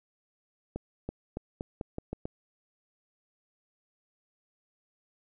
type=accelerating click train; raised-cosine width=2 ms; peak=-21 dBFS; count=8; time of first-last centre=0.76-2.255 s; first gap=330 ms; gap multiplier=0.85; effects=none